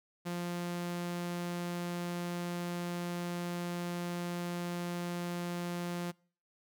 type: tone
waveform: sawtooth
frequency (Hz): 174.61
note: F3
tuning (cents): 0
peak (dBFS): -31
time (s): 0.25-6.12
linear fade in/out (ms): 20
effects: noise-tail reverb RT60 0.5 s tail -26 dB re dry